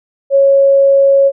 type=tone; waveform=sine; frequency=551 Hz; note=C#5; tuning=11 cents flat; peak=-5 dBFS; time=0.3-1.32 s; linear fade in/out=50 ms; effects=none